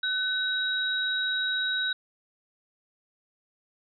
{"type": "tone pair together", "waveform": "sine", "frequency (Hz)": [1508, 3831], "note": ["F#6", "A#7"], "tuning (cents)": [32, 47], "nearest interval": "octave + major third", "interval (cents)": 1615, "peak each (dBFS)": -28, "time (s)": [0.03, 1.93], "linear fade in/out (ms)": 5, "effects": []}